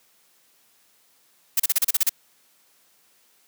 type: noise bursts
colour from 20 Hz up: blue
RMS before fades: -19 dBFS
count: 9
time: 1.57-2.094 s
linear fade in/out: 5 ms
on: 28 ms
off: 34 ms
effects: white hiss -61 dBFS RMS until 3.47 s + high-pass 150 Hz 12 dB/octave